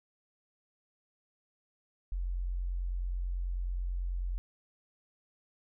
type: tone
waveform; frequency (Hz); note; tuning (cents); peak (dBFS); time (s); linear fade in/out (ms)
sine; 44.61; F1; +38; -31; 2.12-4.38; 0
effects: none